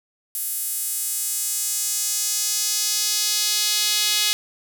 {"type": "tone with high-pass filter sweep", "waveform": "sawtooth", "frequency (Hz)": 420, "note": "G#4", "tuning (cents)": 19, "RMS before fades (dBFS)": -23, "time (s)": [0.35, 4.33], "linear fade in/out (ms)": 0, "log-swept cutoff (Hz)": [11000, 3600], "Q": 1.6, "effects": []}